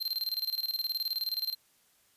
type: tone with tremolo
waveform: square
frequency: 4154 Hz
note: C8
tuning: 13 cents flat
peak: -29 dBFS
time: 0-1.55 s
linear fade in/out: 20 ms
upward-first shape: square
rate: 19 Hz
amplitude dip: 80%
effects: white hiss -67 dBFS RMS until 2.16 s + resampled to 32000 Hz